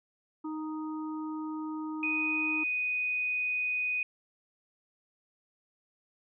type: harmonic tone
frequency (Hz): 311.1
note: D#4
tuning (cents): 0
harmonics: 1 / 3 / 4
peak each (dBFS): -34 / -44 / -46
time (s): 0.44-2.64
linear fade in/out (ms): 10
type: tone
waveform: sine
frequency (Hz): 2489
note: D#7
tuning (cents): 0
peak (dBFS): -28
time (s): 2.03-4.03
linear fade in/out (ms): 2
effects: none